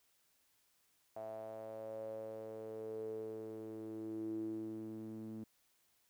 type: tone with band-pass filter sweep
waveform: sawtooth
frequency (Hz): 110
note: A2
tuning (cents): 0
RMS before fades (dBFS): -45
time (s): 1.16-5.44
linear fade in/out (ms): 5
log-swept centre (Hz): 670 to 260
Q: 9
effects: white hiss -75 dBFS RMS until 6.09 s